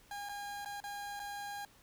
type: tone with dropouts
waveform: 30% pulse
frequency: 813 Hz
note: G#5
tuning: 37 cents flat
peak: -38 dBFS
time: 0.11-1.65 s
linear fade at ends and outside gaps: 2 ms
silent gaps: 0.289-0.293 / 0.648-0.658 / 0.803-0.839 / 1.195-1.199 s
effects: pink hiss -63 dBFS RMS until 1.82 s